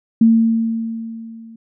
sine tone with level ramp, 226.6 Hz, A#3, 49 cents flat, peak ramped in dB -6 to -36 dBFS, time 0.21-1.56 s, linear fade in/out 5 ms, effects none

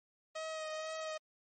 sawtooth tone with vibrato, 630 Hz, D#5, 21 cents sharp, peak -35 dBFS, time 0.35-1.18 s, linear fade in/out 10 ms, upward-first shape sine, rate 2.1 Hz, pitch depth 19 cents each way, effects MP3 32 kbps

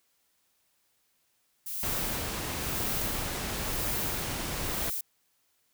violet noise with tremolo, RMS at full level -33 dBFS, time 1.66-5.01 s, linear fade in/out 5 ms, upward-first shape sine, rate 0.99 Hz, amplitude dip 90%
pink noise, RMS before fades -34 dBFS, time 1.83-4.9 s, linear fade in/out 2 ms
effects white hiss -72 dBFS RMS until 5.73 s

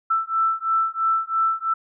sine beating tone pair, 1326 / 1329 Hz, E6 / E6, +10 / +14 cents, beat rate 3 Hz, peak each -22 dBFS, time 0.1-1.74 s, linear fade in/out 10 ms, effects none

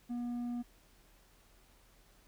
square tone with low-pass filter, 241.1 Hz, B3, 41 cents flat, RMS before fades -38 dBFS, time 0.09-0.63 s, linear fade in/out 20 ms, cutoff 490 Hz, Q 0.68, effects added 41 Hz sine -64 dBFS peak until 2.27 s + pink hiss -66 dBFS RMS until 2.27 s

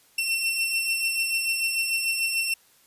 sawtooth beating tone pair, 2700 / 2706.8 Hz, E7 / E7, +41 / +45 cents, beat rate 6.8 Hz, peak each -28 / -21 dBFS, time 0.18-2.54 s, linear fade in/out 5 ms, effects white hiss -59 dBFS RMS until 2.86 s + resampled to 32000 Hz

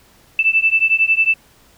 sine beating tone pair, 2641 / 2652 Hz, E7 / E7, +3 / +10 cents, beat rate 11 Hz, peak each -15 dBFS, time 0.39-1.34 s, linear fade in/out 2 ms, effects pink hiss -51 dBFS RMS until 1.77 s

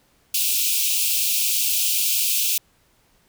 white high-pass noise, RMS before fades -21 dBFS, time 0.34-2.58 s, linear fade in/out 5 ms, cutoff 2400 Hz, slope 96 dB/octave, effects pink hiss -61 dBFS RMS until 3.28 s

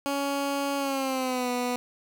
15% pulse tone with pitch glide, 280 to 246.6 Hz, C#4 to B3, +18 to -2 cents, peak -20 dBFS, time 0.06-1.76 s, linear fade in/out 0 ms, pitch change -220 cents, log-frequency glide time 0.77-1.5 s, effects none

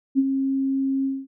sine tone with ADSR envelope, 269.6 Hz, C#4, 48 cents flat, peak -13 dBFS, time 0.15-1.27 s, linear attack 36 ms, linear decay 41 ms, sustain -7 dB, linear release 220 ms, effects none

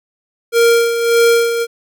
square tone with tremolo, 466.2 Hz, A#4, in tune, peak -8 dBFS, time 0.52-1.67 s, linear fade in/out 50 ms, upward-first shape sine, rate 1.7 Hz, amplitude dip 60%, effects none

